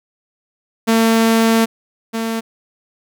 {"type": "tone pair in turn", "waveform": "sawtooth", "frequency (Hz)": [225.9, 225.9], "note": ["A3", "A3"], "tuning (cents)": [46, 46], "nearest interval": "unison", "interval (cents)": 0, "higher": "neither", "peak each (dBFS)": [-7, -15], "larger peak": "first", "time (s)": [[0.87, 1.66], [2.13, 2.41]], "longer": "first", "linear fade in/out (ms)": 20, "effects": []}